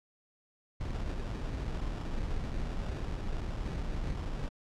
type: noise with sample-and-hold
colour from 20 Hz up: brown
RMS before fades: -35 dBFS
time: 0.8-4.49 s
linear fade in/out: 10 ms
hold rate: 2100 Hz
effects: low-pass 6000 Hz 12 dB/octave